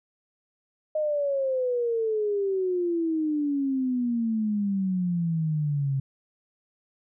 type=exponential sweep; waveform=sine; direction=down; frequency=622.3 to 133.9 Hz; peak=-23 dBFS; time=0.95-6 s; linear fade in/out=5 ms; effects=none